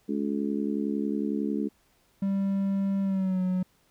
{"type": "harmonic tone", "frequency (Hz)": 71, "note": "C#2", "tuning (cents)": 42, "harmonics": [3, 4, 5, 6], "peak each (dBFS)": [-29, -30, -35, -36], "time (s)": [0.08, 1.69], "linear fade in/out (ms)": 20}
{"type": "tone with pitch glide", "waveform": "triangle", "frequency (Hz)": [196, 183.93], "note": ["G3", "F#3"], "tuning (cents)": [0, -10], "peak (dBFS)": -22, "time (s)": [2.22, 3.63], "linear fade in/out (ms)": 5, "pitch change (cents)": -110, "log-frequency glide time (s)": [3.02, 3.42]}
{"effects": ["pink hiss -66 dBFS RMS until 3.9 s"]}